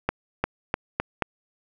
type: accelerating click train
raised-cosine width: 0.5 ms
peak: -7 dBFS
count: 5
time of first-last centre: 0.09-1.222 s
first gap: 350 ms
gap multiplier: 0.86
effects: none